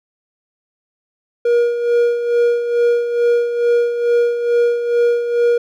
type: tone with tremolo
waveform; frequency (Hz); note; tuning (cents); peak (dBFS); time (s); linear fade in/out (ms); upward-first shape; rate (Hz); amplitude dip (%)
triangle; 475.7; A#4; +35; -8; 1.45-5.58; 5; sine; 2.3; 60
effects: none